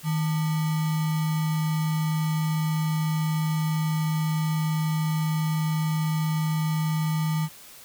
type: tone with sample-and-hold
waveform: sine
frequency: 157 Hz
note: D#3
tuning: 16 cents sharp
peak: -22 dBFS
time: 0.03-7.49 s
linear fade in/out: 50 ms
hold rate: 1050 Hz
effects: white hiss -47 dBFS RMS until 7.84 s